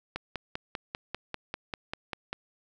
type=click train; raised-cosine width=0.3 ms; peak=-17 dBFS; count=12; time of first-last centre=0.16-2.33 s; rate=5.07 Hz; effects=none